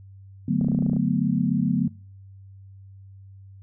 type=chord; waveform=sine; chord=B minor seventh; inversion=first; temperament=equal with one note detuned; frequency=146.83 / 183.51 / 220 / 246.9 Hz; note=D3 / F#3 / A3 / B3; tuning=0 / -14 / 0 / 0 cents; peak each=-26 / -24 / -26 / -25 dBFS; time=0.48-1.88 s; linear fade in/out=5 ms
type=clicks; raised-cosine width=2 ms; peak=-21 dBFS; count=11; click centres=0.612 / 0.646 / 0.685 / 0.718 / 0.748 / 0.789 / 0.824 / 0.864 / 0.897 / 0.933 / 0.965 s
effects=noise-tail reverb RT60 0.5 s tail -25 dB re dry + added 97 Hz sine -43 dBFS peak until 3.62 s